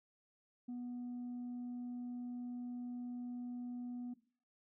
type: tone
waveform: sine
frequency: 244.7 Hz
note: B3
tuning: 16 cents flat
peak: -39 dBFS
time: 0.68-4.14 s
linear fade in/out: 10 ms
effects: noise-tail reverb RT60 0.4 s tail -17 dB re dry + tanh soft clip ceiling -40 dBFS